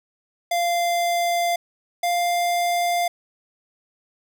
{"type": "tone pair in turn", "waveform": "square", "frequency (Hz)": [693, 698.6], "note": ["F5", "F5"], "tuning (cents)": [-14, 0], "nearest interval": "unison", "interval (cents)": 14, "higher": "second", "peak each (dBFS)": -20, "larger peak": "neither", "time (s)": [[0.51, 1.56], [2.03, 3.08]], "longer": "neither", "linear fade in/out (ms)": 5, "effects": []}